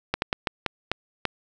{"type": "slowing click train", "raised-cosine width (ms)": 0.3, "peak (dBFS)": -7, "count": 7, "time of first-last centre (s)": [0.14, 1.253], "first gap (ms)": 81, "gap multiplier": 1.33, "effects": []}